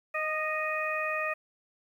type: harmonic tone with a mistuned harmonic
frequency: 622 Hz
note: D#5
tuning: 1 cent flat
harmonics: 1 / 2 / 3 / 4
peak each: -34 / -34 / -34 / -34 dBFS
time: 0.14-1.34 s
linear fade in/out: 10 ms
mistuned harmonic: 2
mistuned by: -17 cents
effects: 10-bit